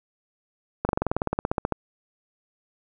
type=slowing click train; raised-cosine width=1 ms; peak=-9 dBFS; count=17; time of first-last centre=0.85-1.723 s; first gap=40 ms; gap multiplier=1.04; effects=none